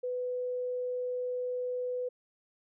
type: tone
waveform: sine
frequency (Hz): 498.1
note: B4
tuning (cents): +15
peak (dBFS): -31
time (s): 0.03-2.09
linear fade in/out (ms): 10
effects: none

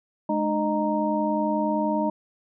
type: tone cluster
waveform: sine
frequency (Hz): 211.9 / 302.6 / 616 / 931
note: G#3 / D#4 / D#5 / A#5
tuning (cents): +35 / -48 / -17 / -2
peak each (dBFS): -27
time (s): 0.29-2.1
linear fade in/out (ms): 5
effects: none

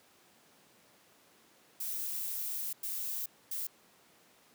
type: noise bursts at uneven times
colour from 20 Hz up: violet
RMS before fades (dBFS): -37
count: 3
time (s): 1.8-2.73 / 2.83-3.26 / 3.51-3.67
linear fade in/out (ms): 5
effects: pink hiss -63 dBFS RMS until 4.54 s + high-pass 200 Hz 12 dB/octave

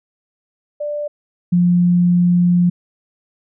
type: tone pair in turn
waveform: sine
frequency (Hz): 590 / 176.22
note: D5 / F3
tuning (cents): +8 / +16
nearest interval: octave + major sixth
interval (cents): 2092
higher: first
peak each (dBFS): -20 / -10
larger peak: second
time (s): 0.8-1.08 / 1.52-2.7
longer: second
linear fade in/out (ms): 10
effects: none

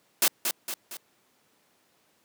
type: noise with echo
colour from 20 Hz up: white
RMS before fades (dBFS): -21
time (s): 0.22-0.28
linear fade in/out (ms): 2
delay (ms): 230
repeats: 3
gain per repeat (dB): -6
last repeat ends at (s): 0.97
effects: pink hiss -66 dBFS RMS until 2.24 s + high-pass 200 Hz 12 dB/octave

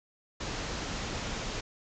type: low-pass noise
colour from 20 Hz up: pink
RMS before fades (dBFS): -36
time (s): 0.4-1.61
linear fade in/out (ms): 10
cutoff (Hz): 7300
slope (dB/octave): 96
effects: none

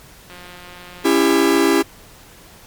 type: click train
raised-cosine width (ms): 0.3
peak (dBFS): -23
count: 253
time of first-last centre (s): 0.3-1.716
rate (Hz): 178
type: chord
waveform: 45% pulse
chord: C# diminished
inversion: none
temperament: just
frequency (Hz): 277.2 / 332.6 / 399.1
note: C#4 / E4 / G4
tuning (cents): 0 / +16 / +31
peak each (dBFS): -18 / -16 / -17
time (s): 1.04-1.83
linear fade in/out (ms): 20
effects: pink hiss -44 dBFS RMS until 2.66 s + MP3 96 kbps

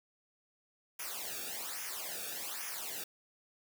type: noise with flanger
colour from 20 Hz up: white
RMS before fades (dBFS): -41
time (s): 0.99-3.04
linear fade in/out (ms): 5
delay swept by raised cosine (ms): 0.24 to 1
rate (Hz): 1.2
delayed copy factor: -0.85
effects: none

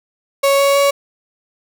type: tone with pitch steps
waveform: 35% pulse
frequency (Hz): 554.4 / 557.9 / 561.5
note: C#5 / C#5 / C#5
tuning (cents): 0 / +11 / +22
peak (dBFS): -9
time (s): 0.43-0.91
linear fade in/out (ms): 10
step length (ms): 160
effects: none

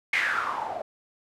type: noise with low-pass filter sweep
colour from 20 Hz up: blue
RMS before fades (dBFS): -28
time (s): 0.13-0.82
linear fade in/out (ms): 5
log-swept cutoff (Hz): 2200 to 610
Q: 6.8
effects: none

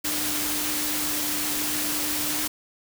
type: tone in noise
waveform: sine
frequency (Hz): 300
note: D4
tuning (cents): +37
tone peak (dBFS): -34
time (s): 0.04-2.48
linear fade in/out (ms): 10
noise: white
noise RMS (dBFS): -27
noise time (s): 0.04-2.48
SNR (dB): -10
effects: none

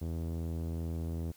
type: tone with low-pass filter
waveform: sawtooth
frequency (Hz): 82.41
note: E2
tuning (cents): 0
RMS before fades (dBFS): -36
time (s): 0.01-1.32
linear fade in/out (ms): 10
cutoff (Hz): 430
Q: 0.8
effects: white hiss -62 dBFS RMS until 1.36 s

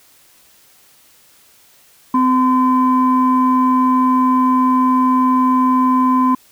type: tone pair together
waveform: sine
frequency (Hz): 256.8 / 1023.6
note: C4 / C6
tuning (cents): -32 / -38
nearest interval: 2 octaves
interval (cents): 2394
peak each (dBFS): -12 / -13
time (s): 2.14-6.35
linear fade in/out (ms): 5
effects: tanh soft clip ceiling -4 dBFS + white hiss -50 dBFS RMS until 6.51 s

